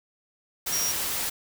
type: tone in noise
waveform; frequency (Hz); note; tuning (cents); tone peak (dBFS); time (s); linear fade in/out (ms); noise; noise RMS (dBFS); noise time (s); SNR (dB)
sine; 5660; F8; +22; -26; 0.72-0.92; 10; white; -29; 0.66-1.3; 0
effects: none